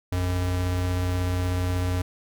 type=tone pair together; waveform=square; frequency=57.46 / 90.3 Hz; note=A#1 / F#2; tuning=-24 / -42 cents; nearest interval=minor sixth; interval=782 cents; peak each=-34 / -24 dBFS; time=0.12-2.02 s; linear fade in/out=5 ms; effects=none